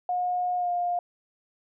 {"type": "tone with pitch glide", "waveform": "sine", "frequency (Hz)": [720, 706], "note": ["F#5", "F5"], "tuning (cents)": [-47, 19], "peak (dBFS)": -24, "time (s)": [0.09, 0.99], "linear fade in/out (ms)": 2, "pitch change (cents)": -34, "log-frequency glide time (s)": [0.57, 0.69], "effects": []}